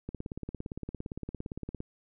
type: click train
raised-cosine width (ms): 3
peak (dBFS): -24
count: 31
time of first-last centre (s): 0.09-1.804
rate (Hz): 17.5
effects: none